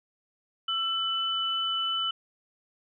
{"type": "tone pair together", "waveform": "sine", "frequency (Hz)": [1336, 2999], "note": ["E6", "F#7"], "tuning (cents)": [23, 23], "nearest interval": "octave + major second", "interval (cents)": 1400, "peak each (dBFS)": [-32, -27], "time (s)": [0.68, 2.11], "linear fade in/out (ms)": 5, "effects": []}